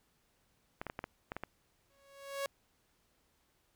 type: clicks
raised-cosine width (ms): 0.5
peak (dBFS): -24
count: 8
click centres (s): 0.815 / 0.867 / 0.899 / 0.991 / 1.041 / 1.319 / 1.366 / 1.436
type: tone with exponential growth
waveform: sawtooth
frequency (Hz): 554.4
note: C#5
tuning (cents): 0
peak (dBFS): -29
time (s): 1.9-2.46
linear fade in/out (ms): 1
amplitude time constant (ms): 120
effects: pink hiss -74 dBFS RMS until 3.75 s